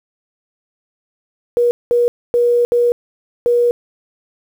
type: tone bursts at uneven times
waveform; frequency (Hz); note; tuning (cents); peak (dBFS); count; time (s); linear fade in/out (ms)
sine; 480; B4; -49; -10; 5; 1.57-1.71 / 1.91-2.08 / 2.34-2.65 / 2.72-2.92 / 3.46-3.71; 0
effects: 7-bit